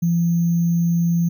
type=tone with sample-and-hold; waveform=sine; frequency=170 Hz; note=F3; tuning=46 cents flat; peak=-15 dBFS; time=0.02-1.29 s; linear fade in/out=10 ms; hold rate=6300 Hz; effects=none